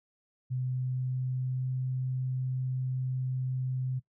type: tone with pitch glide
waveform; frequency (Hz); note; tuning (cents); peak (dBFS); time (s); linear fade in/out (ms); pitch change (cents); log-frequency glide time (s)
sine; 127.7 to 128.96; C3 to C3; -42 to -25; -29; 0.5-4; 20; +17; 0.69-1.76
effects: noise-tail reverb RT60 0.1 s tail -18 dB re dry